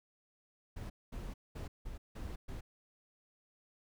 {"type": "noise bursts at uneven times", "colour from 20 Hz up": "brown", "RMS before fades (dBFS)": -43, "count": 6, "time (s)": [[0.76, 0.9], [1.12, 1.34], [1.55, 1.68], [1.85, 1.98], [2.15, 2.36], [2.48, 2.61]], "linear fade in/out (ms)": 10, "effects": []}